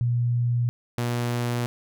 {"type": "tone pair in turn", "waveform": ["sine", "sawtooth"], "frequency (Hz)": [120.3, 120.3], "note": ["B2", "B2"], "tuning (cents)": [-45, -45], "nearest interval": "unison", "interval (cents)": 0, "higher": "neither", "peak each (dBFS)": -20, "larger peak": "neither", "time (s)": [[0.01, 0.69], [0.98, 1.66]], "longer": "neither", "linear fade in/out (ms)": 0, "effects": []}